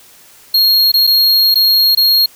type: tone with dropouts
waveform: square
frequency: 4267 Hz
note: C8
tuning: 33 cents sharp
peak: -8 dBFS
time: 0.54-2.26 s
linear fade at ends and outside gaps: 5 ms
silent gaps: 0.918-0.939 / 1.069-1.073 / 1.544-1.555 / 1.95-1.972 s
effects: white hiss -43 dBFS RMS until 2.35 s